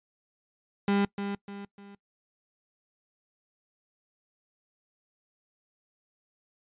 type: tone with echo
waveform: 35% pulse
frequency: 200.5 Hz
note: G3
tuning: 39 cents sharp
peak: -21 dBFS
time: 0.88-1.05 s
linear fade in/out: 2 ms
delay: 300 ms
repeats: 3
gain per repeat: -8 dB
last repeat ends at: 1.95 s
effects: noise-tail reverb RT60 0.1 s tail -22 dB re dry + resampled to 8000 Hz